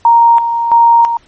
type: tone with tremolo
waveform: sine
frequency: 932.3 Hz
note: A#5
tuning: in tune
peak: -3 dBFS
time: 0.05-1.17 s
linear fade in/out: 2 ms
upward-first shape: square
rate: 1.5 Hz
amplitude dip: 60%
effects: pink hiss -48 dBFS RMS until 1.27 s + MP3 32 kbps